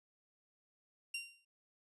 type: tone with exponential decay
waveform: sawtooth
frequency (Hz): 2766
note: F7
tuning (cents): -17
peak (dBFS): -33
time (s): 1.14-1.45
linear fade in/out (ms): 5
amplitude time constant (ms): 66
effects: resampled to 24000 Hz